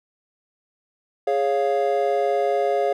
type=chord; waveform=triangle; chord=Db major; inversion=second; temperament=equal; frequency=415.3 / 554.4 / 698.5 Hz; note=Ab4 / Db5 / F5; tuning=0 / 0 / 0 cents; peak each=-21 dBFS; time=1.27-2.93 s; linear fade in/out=5 ms; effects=none